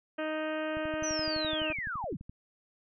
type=harmonic tone; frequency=311.1 Hz; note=D#4; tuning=in tune; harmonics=1 / 2 / 3 / 4 / 5 / 6 / 7 / 8 / 9 / 10; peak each=-36 / -34 / -46 / -43 / -41 / -45 / -53 / -47 / -49 / -52 dBFS; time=0.18-1.73 s; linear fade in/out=10 ms
type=click train; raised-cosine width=5 ms; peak=-32 dBFS; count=19; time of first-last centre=0.77-2.295 s; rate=11.8 Hz
type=linear sweep; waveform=sine; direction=down; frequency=6100 to 97.2 Hz; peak=-33 dBFS; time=1.03-2.17 s; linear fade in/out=10 ms
effects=none